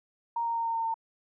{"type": "tone with pitch steps", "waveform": "sine", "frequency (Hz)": [932.3, 926.9, 921.6, 916.3, 911, 905.8], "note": ["A#5", "A#5", "A#5", "A#5", "A#5", "A#5"], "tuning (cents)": [0, -10, -20, -30, -40, -50], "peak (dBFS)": -27, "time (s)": [0.36, 0.942], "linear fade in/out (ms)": 5, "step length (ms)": 97, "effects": []}